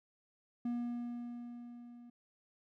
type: tone with level ramp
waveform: triangle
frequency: 239.7 Hz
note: A#3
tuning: 48 cents sharp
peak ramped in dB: -31 to -50 dBFS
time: 0.65-2.1 s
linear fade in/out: 5 ms
effects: none